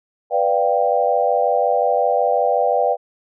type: chord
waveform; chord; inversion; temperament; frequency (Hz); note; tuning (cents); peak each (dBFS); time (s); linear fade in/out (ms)
sine; G dominant seventh; first; equal; 493.9 / 587.3 / 698.5 / 784; B4 / D5 / F5 / G5; 0 / 0 / 0 / 0; -20; 0.3-2.97; 50
effects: none